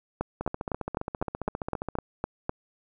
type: two click trains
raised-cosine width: 1 ms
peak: -17 / -13 dBFS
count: 24 / 10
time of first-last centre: 0.41-1.954 / 0.21-2.494 s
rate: 14.9 / 3.94 Hz
effects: none